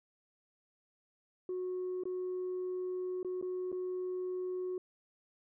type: tone with dropouts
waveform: sine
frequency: 366.4 Hz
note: F#4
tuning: 17 cents flat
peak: -33 dBFS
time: 1.49-4.78 s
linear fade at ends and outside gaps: 2 ms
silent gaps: 2.036-2.054 / 3.23-3.247 / 3.414-3.425 / 3.718-3.726 s
effects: tanh soft clip ceiling -32 dBFS